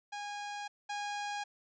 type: tone pair in turn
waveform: sawtooth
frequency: 821 / 821 Hz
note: G#5 / G#5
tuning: -20 / -20 cents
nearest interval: unison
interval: 0 cents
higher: neither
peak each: -35 / -32 dBFS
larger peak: second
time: 0.12-0.68 / 0.89-1.44 s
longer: first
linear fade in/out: 10 ms
effects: resampled to 16000 Hz